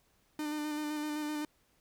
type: tone with vibrato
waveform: 45% pulse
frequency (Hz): 300.8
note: D4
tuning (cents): +42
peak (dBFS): -34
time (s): 0.39-1.45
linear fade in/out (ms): 2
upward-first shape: square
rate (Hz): 7.8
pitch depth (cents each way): 18
effects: pink hiss -71 dBFS RMS until 1.8 s